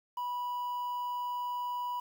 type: tone with quantisation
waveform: triangle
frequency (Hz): 980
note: B5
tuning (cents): -14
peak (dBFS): -31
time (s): 0.17-2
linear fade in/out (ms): 5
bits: 9
effects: none